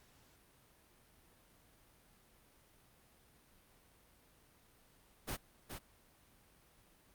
pink noise with echo, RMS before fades -40 dBFS, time 5.27-5.37 s, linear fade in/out 20 ms, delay 420 ms, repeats 1, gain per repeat -6 dB, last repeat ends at 5.79 s, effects pink hiss -67 dBFS RMS until 7.14 s + Opus 48 kbps

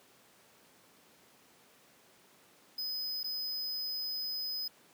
square tone with dropouts, 5030 Hz, D#8, 18 cents sharp, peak -35 dBFS, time 2.78-4.68 s, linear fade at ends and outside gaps 5 ms, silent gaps 3.232-3.242 s, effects pink hiss -62 dBFS RMS until 4.93 s + high-pass 200 Hz 12 dB/octave

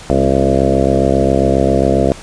harmonic tone with a mistuned harmonic, 67.4 Hz, C#2, 48 cents flat, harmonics 1 / 2 / 3 / 4 / 5 / 6 / 7 / 8 / 9 / 10, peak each -19 / -19 / -19 / -19 / -19 / -19 / -19 / -19 / -19 / -19 dBFS, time 0.1-2.12 s, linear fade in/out 0 ms, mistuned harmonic 4, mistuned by -26 cents, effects pink hiss -34 dBFS RMS until 2.22 s + resampled to 22050 Hz

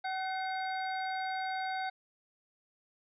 harmonic tone with a mistuned harmonic, 757 Hz, F#5, 39 cents sharp, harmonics 1 / 2 / 3 / 5 / 6, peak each -34 / -40 / -44 / -48 / -50 dBFS, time 0.04-1.9 s, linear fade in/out 10 ms, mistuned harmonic 3, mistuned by -110 cents, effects none

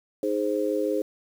sine chord, Ab major, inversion second, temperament equal with one note detuned, 311.1 / 417.2 / 523.3 Hz, Eb4 / Ab4 / C5, 0 / +8 / 0 cents, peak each -28 / -27 / -27 dBFS, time 0.23-1.02 s, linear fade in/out 2 ms, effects 8-bit

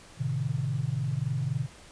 sine chord, A diminished, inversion none, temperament equal with one note detuned, 110 / 130.81 / 154.49 Hz, A2 / C3 / Eb3, 0 / 0 / -12 cents, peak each -34 / -29 / -32 dBFS, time 0.17-1.68 s, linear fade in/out 50 ms, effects pink hiss -51 dBFS RMS until 1.91 s + resampled to 22050 Hz

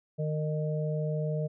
harmonic tone, 153.3 Hz, D#3, 25 cents flat, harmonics 1 / 3 / 4, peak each -29 / -36 / -36 dBFS, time 0.18-1.48 s, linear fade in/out 20 ms, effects none

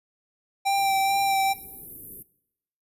square tone with vibrato, 784 Hz, G5, in tune, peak -21 dBFS, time 0.65-1.54 s, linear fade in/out 20 ms, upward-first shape sine, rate 2.3 Hz, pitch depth 18 cents each way
white band-stop noise, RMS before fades -38 dBFS, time 0.77-2.23 s, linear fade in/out 10 ms, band 440 to 11000 Hz, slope 48 dB/octave
effects noise-tail reverb RT60 0.8 s tail -20 dB re dry + resampled to 32000 Hz

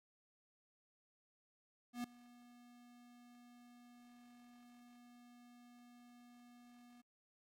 square tone with ADSR envelope, 242.2 Hz, B3, 34 cents flat, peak -39 dBFS, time 1.93-7.02 s, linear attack 110 ms, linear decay 4 ms, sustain -22 dB, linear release 14 ms, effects AAC 64 kbps

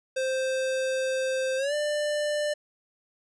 square tone with pitch glide, 523.3 to 594.2 Hz, C5 to D5, 0 to +20 cents, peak -26 dBFS, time 0.16-2.54 s, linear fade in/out 10 ms, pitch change +220 cents, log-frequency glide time 1.57-1.74 s, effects resampled to 22050 Hz

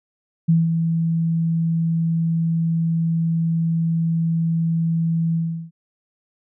sine tone with ADSR envelope, 164.81 Hz, E3, in tune, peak -11 dBFS, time 0.48-5.71 s, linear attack 14 ms, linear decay 180 ms, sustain -6 dB, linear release 360 ms, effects none

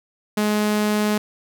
sawtooth tone, 210.6 Hz, G#3, 24 cents sharp, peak -14 dBFS, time 0.37-1.18 s, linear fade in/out 5 ms, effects none

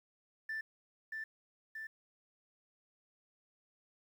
sine tone with echo, 1768 Hz, A6, 8 cents sharp, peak -35 dBFS, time 0.49-0.61 s, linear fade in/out 5 ms, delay 630 ms, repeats 2, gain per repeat -3 dB, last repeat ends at 1.87 s, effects tanh soft clip ceiling -35 dBFS + 11-bit

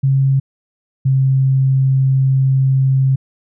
sine tone pair in turn, 135.4 / 133.46 Hz, C#3 / C3, -40 / +35 cents, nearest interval unison, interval 25 cents, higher first, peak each -10 dBFS, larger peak neither, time 0.03-0.4 / 1.05-3.16 s, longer second, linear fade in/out 10 ms, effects none

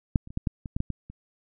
clicks, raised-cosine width 5 ms, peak -8 / -30 / -29 / -15 / -12 / -23 / -15 / -14 / -18 / -29 dBFS, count 10, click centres 0.158 / 0.274 / 0.305 / 0.374 / 0.472 / 0.658 / 0.765 / 0.804 / 0.903 / 1.1 s, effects none

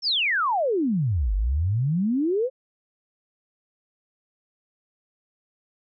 sine exponential two-way sweep, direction down then up, 5588 to 46.25 to 539 Hz, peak -20 dBFS, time 0.02-2.5 s, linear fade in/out 50 ms, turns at 1.34 s, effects none

